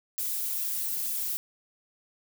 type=noise with flanger; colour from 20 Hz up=violet; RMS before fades=-31 dBFS; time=0.18-1.37 s; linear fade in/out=0 ms; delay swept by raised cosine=1.3 to 6.2 ms; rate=2.2 Hz; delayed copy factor=-1; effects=none